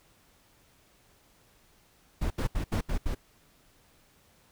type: noise bursts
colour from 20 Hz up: brown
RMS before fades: -28 dBFS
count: 6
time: 2.21-3.15 s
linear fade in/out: 10 ms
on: 95 ms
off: 74 ms
effects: pink hiss -63 dBFS RMS until 4.51 s